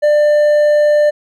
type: tone with hard clipping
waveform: triangle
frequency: 595 Hz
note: D5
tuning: 22 cents sharp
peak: -9 dBFS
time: 0.02-1.11 s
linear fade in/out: 20 ms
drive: 7 dB
effects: none